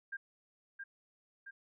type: tone with echo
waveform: sine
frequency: 1600 Hz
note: G6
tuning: 35 cents sharp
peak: -38 dBFS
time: 0.12-0.17 s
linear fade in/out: 10 ms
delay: 670 ms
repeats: 2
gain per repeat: -4 dB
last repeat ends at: 1.51 s
effects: none